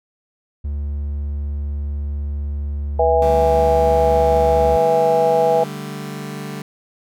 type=tone; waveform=triangle; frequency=72.1 Hz; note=D2; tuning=31 cents flat; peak=-19 dBFS; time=0.64-4.77 s; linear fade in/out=10 ms
type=harmonic tone; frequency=163.5 Hz; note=E3; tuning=14 cents flat; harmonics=3 / 4 / 5; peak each=-16 / -17 / -18 dBFS; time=2.99-5.64 s; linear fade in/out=5 ms
type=chord; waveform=sawtooth; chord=D suspended fourth; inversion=none; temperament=just; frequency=146.83 / 195.78 / 220.2 Hz; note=D3 / G3 / A3; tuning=0 / -2 / +2 cents; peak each=-26 / -27 / -30 dBFS; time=3.22-6.62 s; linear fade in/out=2 ms
effects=none